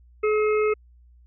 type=harmonic tone; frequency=426.7 Hz; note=G#4; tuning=47 cents sharp; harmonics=1 / 3 / 5 / 6; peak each=-19 / -29 / -33 / -35 dBFS; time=0.23-0.74 s; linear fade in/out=10 ms; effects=added 60 Hz sine -50 dBFS peak until 1.26 s